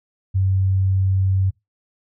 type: tone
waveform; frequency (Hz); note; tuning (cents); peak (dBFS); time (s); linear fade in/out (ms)
sine; 95.4; G2; -47; -15; 0.34-1.51; 20
effects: noise-tail reverb RT60 0.2 s tail -23 dB re dry